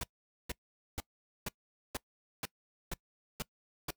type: noise bursts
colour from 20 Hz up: pink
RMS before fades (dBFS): -37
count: 9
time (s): 0.01-3.906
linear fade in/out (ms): 2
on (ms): 24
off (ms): 460
effects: noise-tail reverb RT60 0.1 s tail -23 dB re dry